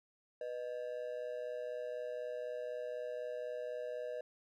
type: ring-modulated tone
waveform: triangle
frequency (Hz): 554.4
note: C#5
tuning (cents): 0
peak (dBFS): -34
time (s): 0.41-4.21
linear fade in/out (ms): 2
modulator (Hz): 62
effects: none